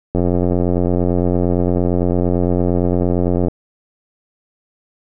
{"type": "click train", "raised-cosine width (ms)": 2, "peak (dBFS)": -4, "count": 297, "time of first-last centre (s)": [0.15, 3.483], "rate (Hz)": 88.8, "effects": []}